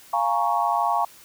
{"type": "chord", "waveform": "sine", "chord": "Bb minor seventh", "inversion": "second", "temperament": "equal", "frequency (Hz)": [698.5, 830.6, 932.3, 1108.7], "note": ["F5", "Ab5", "Bb5", "Db6"], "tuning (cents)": [0, 0, 0, 0], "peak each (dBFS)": -25, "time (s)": [0.13, 1.05], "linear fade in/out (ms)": 5, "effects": ["white hiss -49 dBFS RMS until 1.24 s"]}